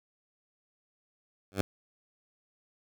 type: tone with exponential growth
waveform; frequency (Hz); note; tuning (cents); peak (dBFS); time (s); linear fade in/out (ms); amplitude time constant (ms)
10% pulse; 96.8; G2; -21; -14; 1.52-1.61; 0; 19
effects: none